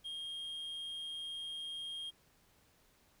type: tone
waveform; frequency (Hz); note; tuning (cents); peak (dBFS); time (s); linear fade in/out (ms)
triangle; 3231; G#7; -48; -39; 0.04-2.11; 20
effects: pink hiss -69 dBFS RMS until 3.2 s